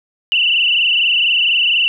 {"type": "tone with frequency modulation", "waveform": "sine", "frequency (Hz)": 2843, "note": "F7", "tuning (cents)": 30, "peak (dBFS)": -11, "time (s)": [0.32, 1.88], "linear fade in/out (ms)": 0, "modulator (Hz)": 24.2, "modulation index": 6.7, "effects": []}